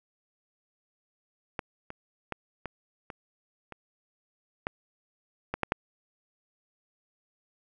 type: clicks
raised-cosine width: 0.5 ms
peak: -16 / -24 / -17 / -20 / -24 / -26 / -14 / -15 / -11 / -9 dBFS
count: 10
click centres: 1.592 / 1.904 / 2.323 / 2.657 / 3.102 / 3.723 / 4.669 / 5.54 / 5.633 / 5.721 s
effects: none